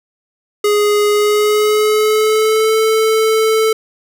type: tone with pitch glide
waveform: square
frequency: 415.3 to 440 Hz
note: G#4 to A4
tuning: 0 to 0 cents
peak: -11 dBFS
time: 0.64-3.73 s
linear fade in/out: 5 ms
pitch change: +100 cents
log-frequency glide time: 1.1-2.76 s
effects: none